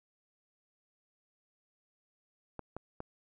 clicks, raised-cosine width 1 ms, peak -26 dBFS, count 3, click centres 2.593 / 2.766 / 3.004 s, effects none

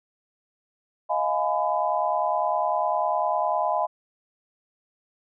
sine chord, F half-diminished seventh, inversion third, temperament just, 628.6 / 698.5 / 838.1 / 1005.8 Hz, Eb5 / F5 / Ab5 / Cb6, +18 / 0 / +16 / +31 cents, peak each -27 dBFS, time 1.09-3.87 s, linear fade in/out 20 ms, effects none

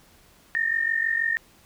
sine tone pair together, 1798.7 / 1845 Hz, A6 / A#6, +38 / -18 cents, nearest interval unison, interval 44 cents, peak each -25 / -24 dBFS, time 0.55-1.37 s, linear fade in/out 0 ms, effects pink hiss -56 dBFS RMS until 1.65 s

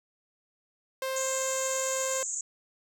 sawtooth tone, 527 Hz, C5, 12 cents sharp, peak -26 dBFS, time 1.02-2.23 s, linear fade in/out 2 ms
pink band-pass noise, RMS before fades -34 dBFS, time 1.16-2.41 s, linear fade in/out 2 ms, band 6600 to 7600 Hz, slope 96 dB/octave
effects none

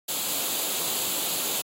white noise with comb filter, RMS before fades -28 dBFS, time 0.08-1.62 s, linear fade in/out 10 ms, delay 0.27 ms, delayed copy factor +0.55, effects high-pass 200 Hz 12 dB/octave + AAC 48 kbps

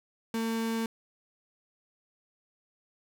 35% pulse tone, 226.3 Hz, A3, 49 cents sharp, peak -27 dBFS, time 0.34-0.86 s, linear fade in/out 2 ms, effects none

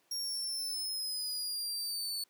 sawtooth linear sweep, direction down, 5588 to 4441 Hz, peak -32 dBFS, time 0.11-2.24 s, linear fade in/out 5 ms, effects pink hiss -71 dBFS RMS until 2.29 s + high-pass 300 Hz 12 dB/octave

